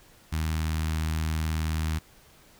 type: tone with notch filter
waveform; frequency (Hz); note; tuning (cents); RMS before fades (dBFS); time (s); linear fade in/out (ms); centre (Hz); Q
sawtooth; 79; D#2; +27; -28; 0.32-1.99; 10; 500; 0.56
effects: pink hiss -56 dBFS RMS until 2.59 s